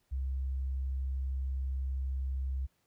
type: tone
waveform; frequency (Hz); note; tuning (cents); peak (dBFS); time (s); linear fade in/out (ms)
sine; 66.2; C2; +21; -31; 0.11-2.67; 20
effects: pink hiss -75 dBFS RMS until 2.86 s